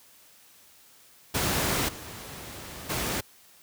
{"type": "noise with level steps", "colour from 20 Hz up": "pink", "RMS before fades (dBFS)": [-26, -41, -29], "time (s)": [1.34, 3.21], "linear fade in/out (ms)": 10, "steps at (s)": [1.88, 2.89], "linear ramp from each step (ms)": 10, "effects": ["white hiss -56 dBFS RMS until 3.62 s", "high-pass 60 Hz 12 dB/octave"]}